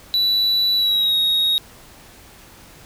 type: tone with pitch glide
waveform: triangle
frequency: 3951 to 3766 Hz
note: B7 to A#7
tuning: 0 to +17 cents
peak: -14 dBFS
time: 0.14-1.58 s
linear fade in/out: 0 ms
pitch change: -83 cents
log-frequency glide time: 0.76-1.16 s
effects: pink hiss -45 dBFS RMS until 2.85 s